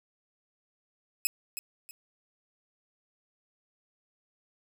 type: tone with echo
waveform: 5% pulse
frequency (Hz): 2568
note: E7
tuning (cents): -46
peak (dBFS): -15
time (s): 1.25-1.27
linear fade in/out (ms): 0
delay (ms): 320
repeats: 2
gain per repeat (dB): -10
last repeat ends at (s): 1.91
effects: none